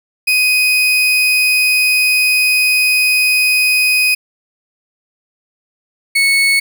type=tone pair in turn; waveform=35% pulse; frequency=2500 / 2208 Hz; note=D#7 / C#7; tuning=+8 / -7 cents; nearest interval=major second; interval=215 cents; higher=first; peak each=-8 dBFS; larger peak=neither; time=0.27-4.15 / 6.15-6.6 s; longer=first; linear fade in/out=10 ms; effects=none